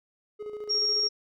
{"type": "tone with tremolo", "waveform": "triangle", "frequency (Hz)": 420.5, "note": "G#4", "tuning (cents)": 22, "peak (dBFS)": -31, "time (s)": [0.39, 1.09], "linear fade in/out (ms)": 20, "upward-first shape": "square", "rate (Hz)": 14, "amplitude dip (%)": 50}
{"type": "tone", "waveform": "sine", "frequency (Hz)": 5570, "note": "F8", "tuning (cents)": -5, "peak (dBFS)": -23, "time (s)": [0.69, 1.09], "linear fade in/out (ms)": 20}
{"effects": []}